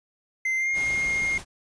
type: tone with pitch glide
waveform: triangle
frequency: 2076 to 2131 Hz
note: C7 to C7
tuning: -14 to +31 cents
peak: -21 dBFS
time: 0.45-1.38 s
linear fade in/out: 5 ms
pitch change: +45 cents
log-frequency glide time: 0.56-0.71 s
type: noise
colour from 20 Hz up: pink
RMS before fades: -38 dBFS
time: 0.73-1.45 s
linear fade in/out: 50 ms
effects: resampled to 22050 Hz